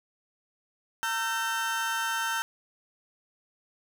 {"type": "tone cluster", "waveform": "35% pulse", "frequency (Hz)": [914, 1341, 1550], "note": ["A#5", "E6", "G6"], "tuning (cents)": [-34, 29, -20], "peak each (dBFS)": [-31, -32, -29], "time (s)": [1.03, 2.42], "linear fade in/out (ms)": 0, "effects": []}